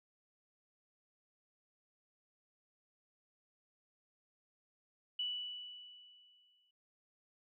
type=tone with exponential decay; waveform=sine; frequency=2960 Hz; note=F#7; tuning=in tune; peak=-34 dBFS; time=5.19-6.71 s; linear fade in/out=5 ms; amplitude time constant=330 ms; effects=none